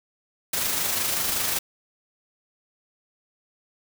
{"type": "noise with amplitude modulation", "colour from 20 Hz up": "white", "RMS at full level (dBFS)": -24, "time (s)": [0.53, 1.59], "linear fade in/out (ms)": 5, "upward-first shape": "sine", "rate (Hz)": 25.3, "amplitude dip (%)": 35, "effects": []}